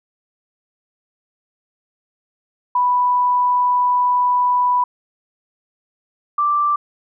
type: tone pair in turn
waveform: sine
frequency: 987.8 / 1174.7 Hz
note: B5 / D6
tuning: 0 / 0 cents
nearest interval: minor third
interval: 300 cents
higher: second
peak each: -13 / -14 dBFS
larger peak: first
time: 2.75-4.84 / 6.38-6.76 s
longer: first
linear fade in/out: 5 ms
effects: none